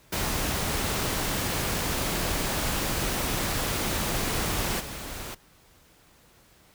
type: noise with level steps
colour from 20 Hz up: pink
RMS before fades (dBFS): -28 / -37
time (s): 0.12-5.35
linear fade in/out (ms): 10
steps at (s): 4.79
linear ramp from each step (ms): 20
effects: pink hiss -58 dBFS RMS until 6.74 s